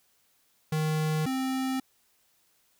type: tone pair in turn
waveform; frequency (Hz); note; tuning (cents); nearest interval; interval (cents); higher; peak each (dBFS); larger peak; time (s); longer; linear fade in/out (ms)
square; 155.56 / 262.3; D#3 / C4; 0 / +4; major sixth; 904; second; -26 / -28; first; 0.72-1.26 / 1.26-1.8; neither; 5
effects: white hiss -68 dBFS RMS until 2.79 s